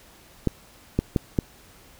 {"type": "clicks", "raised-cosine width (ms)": 3, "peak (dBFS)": -7, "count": 4, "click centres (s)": [0.473, 0.99, 1.162, 1.388], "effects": ["pink hiss -52 dBFS RMS until 1.99 s"]}